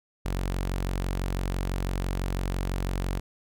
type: tone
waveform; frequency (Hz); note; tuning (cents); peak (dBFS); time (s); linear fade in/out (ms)
sawtooth; 46; F#1; -9; -23; 0.25-3.2; 10
effects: none